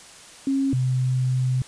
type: tone pair in turn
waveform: sine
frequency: 271.8 / 128.27 Hz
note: C#4 / C3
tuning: -34 / -34 cents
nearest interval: octave + minor second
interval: 1300 cents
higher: first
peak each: -19 dBFS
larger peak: neither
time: 0.47-0.73 / 0.73-1.62 s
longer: second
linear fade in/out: 2 ms
effects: white hiss -45 dBFS RMS until 1.67 s + resampled to 22050 Hz